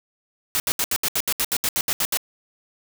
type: noise bursts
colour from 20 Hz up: white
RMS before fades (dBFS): -22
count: 14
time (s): 0.55-2.172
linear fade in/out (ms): 0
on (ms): 49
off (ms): 72
effects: none